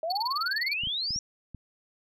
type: exponential sweep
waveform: sine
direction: up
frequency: 622.3 to 5820 Hz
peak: -28 dBFS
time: 0.03-1.19 s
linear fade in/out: 2 ms
type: tone bursts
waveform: triangle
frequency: 4435 Hz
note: C#8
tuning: in tune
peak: -26 dBFS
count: 13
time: 0.1-0.736 s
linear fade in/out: 5 ms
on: 24 ms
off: 27 ms
type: clicks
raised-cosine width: 5 ms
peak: -29 dBFS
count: 5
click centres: 0.836 / 0.872 / 1.107 / 1.161 / 1.547 s
effects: none